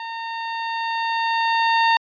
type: tone with level ramp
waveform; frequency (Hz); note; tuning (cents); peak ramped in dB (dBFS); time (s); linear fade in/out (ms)
sawtooth; 914; A#5; -34; -25 to -10; 0-1.97; 2
effects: resampled to 11025 Hz